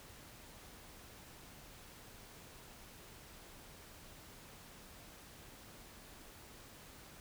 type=silence; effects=pink hiss -56 dBFS RMS until 7.2 s

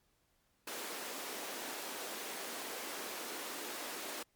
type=high-pass noise; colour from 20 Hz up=pink; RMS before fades=-43 dBFS; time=0.67-4.23 s; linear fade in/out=5 ms; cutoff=280 Hz; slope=24 dB/octave; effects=pink hiss -75 dBFS RMS until 4.35 s + MP3 96 kbps

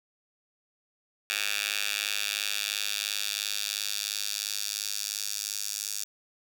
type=tone with high-pass filter sweep; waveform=10% pulse; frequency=102.9 Hz; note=G#2; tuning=16 cents flat; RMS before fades=-32 dBFS; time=1.3-6.04 s; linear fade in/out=0 ms; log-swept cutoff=2500 to 5900 Hz; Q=1.5; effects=none

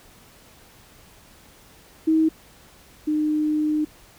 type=tone pair in turn; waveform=sine; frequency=318 / 304.6 Hz; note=D#4 / D#4; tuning=+38 / -37 cents; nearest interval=minor second; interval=75 cents; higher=first; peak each=-15 / -19 dBFS; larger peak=first; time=2.07-2.29 / 3.07-3.85 s; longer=second; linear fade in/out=10 ms; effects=pink hiss -51 dBFS RMS until 4.18 s

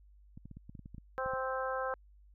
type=clicks; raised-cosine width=5 ms; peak=-35 dBFS; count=12; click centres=0.375 / 0.456 / 0.513 / 0.57 / 0.695 / 0.752 / 0.793 / 0.859 / 0.946 / 0.982 / 1.261 / 1.336 s
type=harmonic tone; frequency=261.6 Hz; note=C4; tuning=in tune; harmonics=2 / 3 / 4 / 5 / 6; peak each=-36 / -41 / -40 / -40 / -42 dBFS; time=1.18-1.94 s; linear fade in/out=0 ms
effects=added 50 Hz sine -57 dBFS peak until 2.34 s

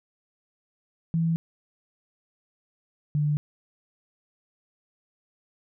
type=tone pair in turn; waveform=sine; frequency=164.9 / 148.42 Hz; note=E3 / D3; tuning=+1 / +19 cents; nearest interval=major second; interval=182 cents; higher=first; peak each=-21 dBFS; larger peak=neither; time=1.14-1.36 / 3.15-3.37 s; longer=neither; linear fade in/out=0 ms; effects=none

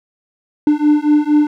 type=beating tone pair; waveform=triangle; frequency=296 / 300.3 Hz; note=D4 / D4; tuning=+14 / +39 cents; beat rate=4.3 Hz; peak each=-11 dBFS; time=0.67-1.47 s; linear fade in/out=2 ms; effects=none

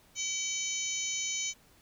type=harmonic tone with a mistuned harmonic; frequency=763 Hz; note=G5; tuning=47 cents flat; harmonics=3 / 4 / 5 / 6 / 7 / 8 / 9; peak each=-39 / -40 / -45 / -47 / -45 / -35 / -37 dBFS; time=0.15-1.54 s; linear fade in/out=50 ms; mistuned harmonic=6; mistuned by=-86 cents; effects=pink hiss -62 dBFS RMS until 1.81 s

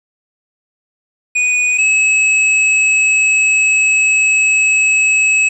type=tone pair in turn; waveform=square; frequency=2474 / 2579 Hz; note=D#7 / E7; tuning=-10 / -39 cents; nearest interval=minor second; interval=71 cents; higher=second; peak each=-12 / -10 dBFS; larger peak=second; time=1.35-1.78 / 1.78-5.49 s; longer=second; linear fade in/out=10 ms; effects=resampled to 24000 Hz + 7-bit

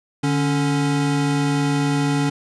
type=tone pair together; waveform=square; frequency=146.83 / 279.3 Hz; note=D3 / C#4; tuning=0 / +13 cents; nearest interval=major seventh; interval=1113 cents; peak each=-21 dBFS; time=0.23-2.3 s; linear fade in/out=10 ms; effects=resampled to 22050 Hz

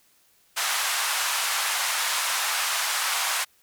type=band-pass noise; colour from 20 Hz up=pink; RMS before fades=-26 dBFS; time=0.56-3.45 s; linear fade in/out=20 ms; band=880 to 13000 Hz; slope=24 dB/octave; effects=white hiss -62 dBFS RMS until 3.62 s

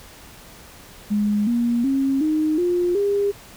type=tone with pitch steps; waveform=sine; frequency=207.7 / 237.2 / 270.9 / 309.4 / 353.4 / 403.6 Hz; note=G#3 / A#3 / C#4 / D#4 / F4 / G#4; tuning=0 / +30 / -40 / -10 / +21 / -49 cents; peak=-17 dBFS; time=1.1-3.32 s; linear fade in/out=20 ms; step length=370 ms; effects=pink hiss -44 dBFS RMS until 3.56 s

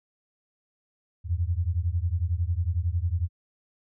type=beating tone pair; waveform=sine; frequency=81.8 / 92.8 Hz; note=E2 / F#2; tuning=-13 / +6 cents; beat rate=11 Hz; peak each=-26 / -27 dBFS; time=1.24-3.29 s; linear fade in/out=50 ms; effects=none

